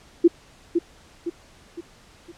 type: tone with echo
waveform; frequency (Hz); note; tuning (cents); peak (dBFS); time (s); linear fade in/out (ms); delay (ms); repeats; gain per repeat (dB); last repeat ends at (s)
sine; 341.7; F4; -38; -9; 0.24-0.28; 10; 510; 4; -7; 2.32
effects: pink hiss -52 dBFS RMS until 2.37 s + low-pass 8000 Hz 12 dB/octave